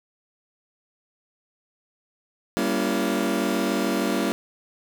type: chord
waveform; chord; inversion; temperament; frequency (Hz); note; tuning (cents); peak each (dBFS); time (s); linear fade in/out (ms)
30% pulse; G diminished seventh; none; just; 196 / 235.2 / 282.2 / 338.7; G3 / Bb3 / Db4 / Fb4; 0 / +16 / +31 / +47; -25; 2.57-4.32; 0
effects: none